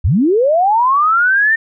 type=linear sweep; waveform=sine; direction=up; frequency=57.6 to 1829 Hz; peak=-9 dBFS; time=0.04-1.56 s; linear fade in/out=10 ms; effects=none